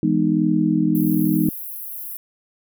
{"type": "chord", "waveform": "sine", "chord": "E major seventh", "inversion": "none", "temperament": "just", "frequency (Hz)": [164.81, 206, 247.2, 309], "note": ["E3", "G#3", "B3", "D#4"], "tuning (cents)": [0, -14, 2, -12], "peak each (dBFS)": [-22, -21, -23, -19], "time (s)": [0.03, 1.49], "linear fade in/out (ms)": 2}
{"type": "high-pass noise", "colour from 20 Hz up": "pink", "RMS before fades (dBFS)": -32, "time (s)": [0.95, 2.17], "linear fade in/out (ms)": 0, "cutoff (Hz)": 11000, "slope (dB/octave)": 96}
{"effects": []}